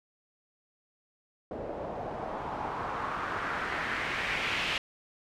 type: noise with low-pass filter sweep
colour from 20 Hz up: white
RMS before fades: -34 dBFS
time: 1.51-4.78 s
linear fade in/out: 2 ms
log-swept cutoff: 540 to 2800 Hz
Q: 2.2
effects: none